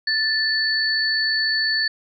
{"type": "tone pair together", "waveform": "sine", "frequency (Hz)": [1760, 4466], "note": ["A6", "C#8"], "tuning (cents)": [0, 12], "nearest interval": "octave + major third", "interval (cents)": 1612, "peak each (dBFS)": -21, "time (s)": [0.07, 1.88], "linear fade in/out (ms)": 5, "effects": []}